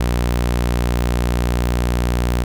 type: tone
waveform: sawtooth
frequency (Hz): 60.1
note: B1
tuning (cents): -46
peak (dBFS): -12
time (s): 0-2.44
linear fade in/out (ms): 5
effects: none